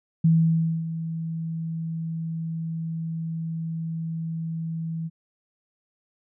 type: tone with ADSR envelope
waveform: sine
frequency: 163.2 Hz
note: E3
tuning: 17 cents flat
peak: -14 dBFS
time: 0.24-5.1 s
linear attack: 8 ms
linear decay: 590 ms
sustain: -13 dB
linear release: 37 ms
effects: none